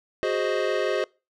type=chord; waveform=square; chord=Ab dominant seventh; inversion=third; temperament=equal; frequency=370 / 415.3 / 523.3 / 622.3 Hz; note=Gb4 / Ab4 / C5 / Eb5; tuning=0 / 0 / 0 / 0 cents; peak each=-29 dBFS; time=0.23-1.04 s; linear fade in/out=0 ms; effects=noise-tail reverb RT60 0.3 s tail -25 dB re dry + low-pass 4000 Hz 12 dB/octave